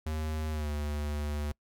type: tone with pitch glide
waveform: square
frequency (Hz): 77.78 to 73.97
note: D#2 to D2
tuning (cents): 0 to +13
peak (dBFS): -32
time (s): 0.06-1.52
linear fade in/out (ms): 5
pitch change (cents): -87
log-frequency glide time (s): 0.51-0.7
effects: noise-tail reverb RT60 0.1 s tail -26 dB re dry